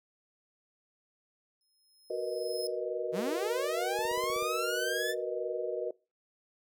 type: tone with exponential growth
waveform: sawtooth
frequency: 5150 Hz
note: E8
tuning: 41 cents flat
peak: -33 dBFS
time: 1.61-2.67 s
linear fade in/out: 1 ms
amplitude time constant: 230 ms
type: chord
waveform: sine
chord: B major seventh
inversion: second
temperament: equal with one note detuned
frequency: 370 / 466.2 / 488.2 / 622.3 Hz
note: F#4 / A#4 / B4 / D#5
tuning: 0 / 0 / -20 / 0 cents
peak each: -37 dBFS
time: 2.1-5.91 s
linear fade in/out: 5 ms
type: linear sweep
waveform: sawtooth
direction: up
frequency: 149.4 to 1782 Hz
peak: -29 dBFS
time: 3.12-5.15 s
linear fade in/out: 50 ms
type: click train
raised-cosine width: 3 ms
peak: -39 dBFS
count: 8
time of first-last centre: 3.99-4.425 s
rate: 16.1 Hz
effects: noise-tail reverb RT60 0.3 s tail -23 dB re dry